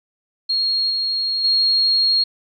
sine tone with level steps, 4272 Hz, C8, 35 cents sharp, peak -16 / -18 / -13 dBFS, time 0.49-2.24 s, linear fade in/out 10 ms, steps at 0.9 / 1.44 s, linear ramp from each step 5 ms, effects MP3 96 kbps

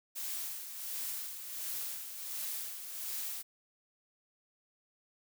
blue noise with tremolo, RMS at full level -38 dBFS, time 0.15-3.43 s, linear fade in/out 20 ms, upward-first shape sine, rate 1.4 Hz, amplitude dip 55%, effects none

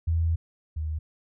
sine tone pair in turn, 82.41 / 77.78 Hz, E2 / D#2, 0 / 0 cents, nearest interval minor second, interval 100 cents, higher first, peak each -21 / -27 dBFS, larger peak first, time 0.07-0.36 / 0.76-0.99 s, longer first, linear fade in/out 10 ms, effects none

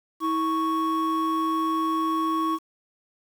triangle tone pair together, 322.5 / 1108.7 Hz, E4 / C#6, -38 / 0 cents, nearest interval octave + major sixth, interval 2138 cents, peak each -23 / -22 dBFS, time 0.2-2.59 s, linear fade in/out 50 ms, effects tanh soft clip ceiling -14 dBFS + 8-bit

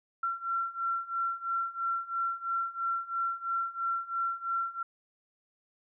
sine beating tone pair, 1359 / 1362 Hz, F6 / F6, -48 / -44 cents, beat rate 3 Hz, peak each -34 / -32 dBFS, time 0.23-4.83 s, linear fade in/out 5 ms, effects none

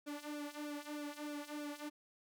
sawtooth tone with flanger, 294.6 Hz, D4, 6 cents sharp, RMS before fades -45 dBFS, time 0.06-1.9 s, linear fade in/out 20 ms, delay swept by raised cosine 0.97 to 3.37 ms, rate 3.2 Hz, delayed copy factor -0.8, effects none

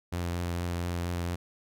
sawtooth tone with vibrato, 87 Hz, F2, 6 cents flat, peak -26 dBFS, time 0.12-1.36 s, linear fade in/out 10 ms, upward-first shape triangle, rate 4.3 Hz, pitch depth 20 cents each way, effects none

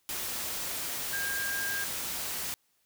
sine tone in noise, 1609 Hz, G6, 45 cents sharp, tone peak -32 dBFS, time 1.13-1.84 s, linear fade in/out 0 ms, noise white, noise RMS -35 dBFS, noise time 0.09-2.54 s, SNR 0 dB, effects white hiss -72 dBFS RMS until 2.85 s

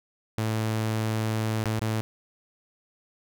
sawtooth tone with dropouts, 110 Hz, A2, in tune, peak -21 dBFS, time 0.38-2.01 s, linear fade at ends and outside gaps 0 ms, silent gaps 1.64-1.657 / 1.793-1.815 s, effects none

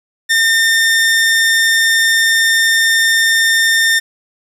sawtooth tone, 1811 Hz, A6, 49 cents sharp, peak -6 dBFS, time 0.29-4 s, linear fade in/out 20 ms, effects low-pass 12000 Hz 12 dB/octave + 8-bit

